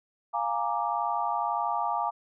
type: chord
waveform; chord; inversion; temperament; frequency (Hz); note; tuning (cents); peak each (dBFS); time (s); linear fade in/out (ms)
sine; Bb dominant seventh; second; equal; 698.5 / 830.6 / 932.3 / 1174.7; F5 / Ab5 / Bb5 / D6; 0 / 0 / 0 / 0; -32 / -31 / -31 / -32; 0.33-2.11; 20
effects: none